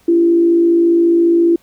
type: tone with frequency modulation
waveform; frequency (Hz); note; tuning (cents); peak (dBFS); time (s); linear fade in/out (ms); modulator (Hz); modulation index
sine; 338.7; E4; +47; -8; 0.08-1.56; 5; 54.6; 0.31
effects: pink hiss -53 dBFS RMS until 1.62 s